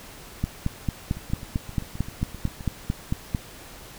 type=two click trains; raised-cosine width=5 ms; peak=-11 / -24 dBFS; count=14 / 12; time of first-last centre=0.44-3.348 / 1.17-2.608 s; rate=4.47 / 7.65 Hz; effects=pink hiss -44 dBFS RMS until 3.98 s